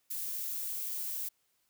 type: noise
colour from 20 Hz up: violet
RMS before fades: -37 dBFS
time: 0.1-1.29 s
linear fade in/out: 10 ms
effects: white hiss -75 dBFS RMS until 1.69 s